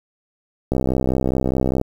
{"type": "click train", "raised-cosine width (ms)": 2, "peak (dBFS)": -6, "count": 72, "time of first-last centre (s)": [0.72, 1.814], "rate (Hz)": 64.9, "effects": ["7-bit"]}